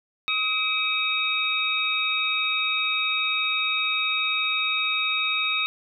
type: tone cluster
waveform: sine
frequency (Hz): 1269 / 2319 / 2564 / 3751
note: D#6 / D7 / E7 / A#7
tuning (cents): +34 / -22 / -49 / +10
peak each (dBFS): -30 / -30 / -26 / -26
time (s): 0.28-5.66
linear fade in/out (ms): 0
effects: none